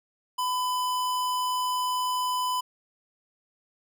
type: tone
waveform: square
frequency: 1003 Hz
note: B5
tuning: 26 cents sharp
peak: -26 dBFS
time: 0.38-2.61 s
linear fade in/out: 10 ms
effects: none